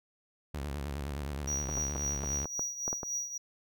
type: tone with vibrato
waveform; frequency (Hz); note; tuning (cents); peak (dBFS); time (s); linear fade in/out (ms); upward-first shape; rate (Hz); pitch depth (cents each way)
sawtooth; 71; C#2; +42; -31; 0.54-2.45; 5; square; 9.6; 100
type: tone with tremolo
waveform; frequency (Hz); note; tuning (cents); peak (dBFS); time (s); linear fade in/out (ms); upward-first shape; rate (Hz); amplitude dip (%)
triangle; 5780; F#8; -41; -29; 1.47-3.38; 10; triangle; 3.7; 75
type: clicks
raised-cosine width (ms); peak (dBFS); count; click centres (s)
1; -23; 9; 1.691 / 1.776 / 1.958 / 2.237 / 2.456 / 2.594 / 2.879 / 2.929 / 3.032
effects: none